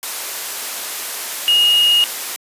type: tone in noise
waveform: sine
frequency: 2866 Hz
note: F7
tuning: 44 cents sharp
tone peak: -10 dBFS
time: 1.48-2.04 s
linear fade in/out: 0 ms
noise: white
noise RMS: -25 dBFS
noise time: 0.03-2.36 s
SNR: +12 dB
effects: high-pass 400 Hz 12 dB/octave + resampled to 32000 Hz